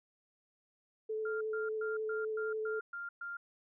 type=tone with vibrato; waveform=sine; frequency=435.3 Hz; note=A4; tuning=19 cents flat; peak=-34 dBFS; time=1.09-2.8 s; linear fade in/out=10 ms; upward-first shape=triangle; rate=11 Hz; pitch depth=14 cents each way
type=tone bursts; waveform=sine; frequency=1396.9 Hz; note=F6; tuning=in tune; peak=-39 dBFS; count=8; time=1.25-3.37 s; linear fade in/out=5 ms; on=160 ms; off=120 ms
effects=none